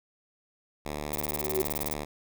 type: tone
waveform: 5% pulse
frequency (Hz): 74.4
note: D2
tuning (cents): +23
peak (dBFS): -22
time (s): 0.85-2.05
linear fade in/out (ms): 10
type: noise bursts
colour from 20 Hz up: violet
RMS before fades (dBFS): -31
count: 16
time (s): 1.13-1.933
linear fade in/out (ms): 2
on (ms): 23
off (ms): 29
type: tone with exponential growth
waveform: sine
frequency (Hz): 379.6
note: F#4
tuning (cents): +44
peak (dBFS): -23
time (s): 1.17-1.62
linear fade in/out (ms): 5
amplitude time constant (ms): 97
effects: none